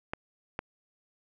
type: clicks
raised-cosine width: 0.5 ms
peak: -17 dBFS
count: 2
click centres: 0.135 / 0.591 s
effects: none